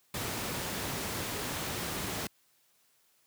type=noise; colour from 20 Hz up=pink; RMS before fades=-35 dBFS; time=0.14-2.27 s; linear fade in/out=2 ms; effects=white hiss -69 dBFS RMS until 3.26 s + high-pass 80 Hz 12 dB/octave